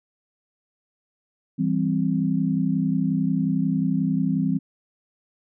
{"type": "chord", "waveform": "sine", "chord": "C major", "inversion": "first", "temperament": "equal", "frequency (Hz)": [164.81, 196, 261.6], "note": ["E3", "G3", "C4"], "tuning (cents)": [0, 0, 0], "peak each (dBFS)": -24, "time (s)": [1.58, 4.59], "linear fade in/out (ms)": 20, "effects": []}